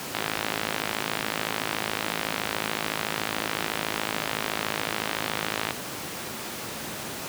click train, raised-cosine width 0.3 ms, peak -9 dBFS, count 300, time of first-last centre 0.15-5.708 s, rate 53.8 Hz, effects pink hiss -34 dBFS RMS until 7.28 s + high-pass 150 Hz 12 dB/octave

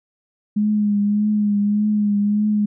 sine tone with vibrato, 207.7 Hz, G#3, in tune, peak -15 dBFS, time 0.56-2.66 s, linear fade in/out 10 ms, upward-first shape triangle, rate 1.7 Hz, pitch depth 40 cents each way, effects none

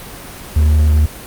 triangle tone, 75.9 Hz, D#2, 42 cents flat, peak -6 dBFS, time 0.56-1.06 s, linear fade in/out 5 ms, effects pink hiss -32 dBFS RMS until 1.26 s + Opus 32 kbps

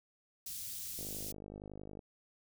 white band-stop noise, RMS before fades -43 dBFS, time 0.46-1.32 s, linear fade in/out 5 ms, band 140 to 4500 Hz, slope 12 dB/octave
click train, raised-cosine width 2 ms, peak -34 dBFS, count 52, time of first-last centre 0.99-1.992 s, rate 50.9 Hz
effects none

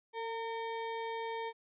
square ring-modulated tone, 684 Hz, F5, 36 cents flat, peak -34 dBFS, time 0.13-1.53 s, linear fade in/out 50 ms, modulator 232 Hz, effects resampled to 8000 Hz

